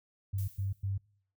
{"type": "tone bursts", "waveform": "sine", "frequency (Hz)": 98, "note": "G2", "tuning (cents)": 0, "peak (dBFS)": -30, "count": 3, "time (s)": [0.33, 0.98], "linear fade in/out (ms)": 10, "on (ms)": 150, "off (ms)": 100}
{"type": "noise with exponential decay", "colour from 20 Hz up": "violet", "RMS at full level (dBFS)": -45, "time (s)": [0.38, 0.94], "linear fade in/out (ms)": 5, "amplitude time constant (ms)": 120}
{"effects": ["noise-tail reverb RT60 0.6 s tail -26 dB re dry"]}